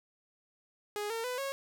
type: tone with pitch steps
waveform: sawtooth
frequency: 415.3 / 455.5 / 499.6 / 548 Hz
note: G#4 / A#4 / B4 / C#5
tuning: 0 / -40 / +20 / -20 cents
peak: -30 dBFS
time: 0.96-1.52 s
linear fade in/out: 0 ms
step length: 140 ms
effects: none